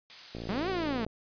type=noise; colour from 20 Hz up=blue; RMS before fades=-40 dBFS; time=0.1-0.9 s; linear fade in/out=0 ms
type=click train; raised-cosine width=2 ms; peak=-26 dBFS; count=42; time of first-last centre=0.35-1.066 s; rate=57.3 Hz
type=linear two-way sweep; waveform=sawtooth; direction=up then down; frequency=176 to 392 to 209.4 Hz; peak=-26 dBFS; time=0.49-1.05 s; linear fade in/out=0 ms; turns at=0.69 s
effects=resampled to 11025 Hz